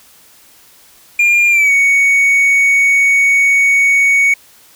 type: tone with pitch glide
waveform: triangle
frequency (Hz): 2405 to 2231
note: D7 to C#7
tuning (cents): +41 to +11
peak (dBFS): -6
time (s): 1.19-4.34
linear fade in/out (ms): 5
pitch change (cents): -130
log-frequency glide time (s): 1.5-1.72
effects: white hiss -45 dBFS RMS until 4.75 s